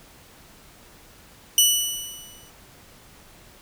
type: tone with exponential decay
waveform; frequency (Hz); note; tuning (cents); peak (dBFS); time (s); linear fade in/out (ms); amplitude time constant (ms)
15% pulse; 2960; F#7; 0; -5; 1.58-2.5; 1; 200
effects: pink hiss -50 dBFS RMS until 3.61 s